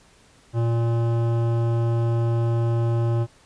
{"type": "tone with hard clipping", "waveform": "sine", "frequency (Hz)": 116.4, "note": "A#2", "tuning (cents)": -2, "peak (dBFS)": -21, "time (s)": [0.53, 3.27], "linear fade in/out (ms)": 50, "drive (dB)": 15, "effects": ["pink hiss -55 dBFS RMS until 3.45 s", "resampled to 22050 Hz"]}